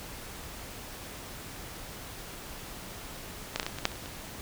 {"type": "clicks", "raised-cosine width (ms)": 0.2, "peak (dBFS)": [-11, -10, -17, -14, -19, -6, -26, -28, -23], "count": 9, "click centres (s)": [3.56, 3.598, 3.63, 3.665, 3.786, 3.854, 3.917, 3.956, 4.059], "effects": ["pink hiss -43 dBFS RMS until 4.41 s"]}